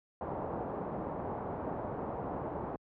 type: low-pass noise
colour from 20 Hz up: white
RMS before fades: -38 dBFS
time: 0.21-2.76 s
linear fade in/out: 2 ms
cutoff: 880 Hz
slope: 24 dB/octave
effects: high-pass 60 Hz 12 dB/octave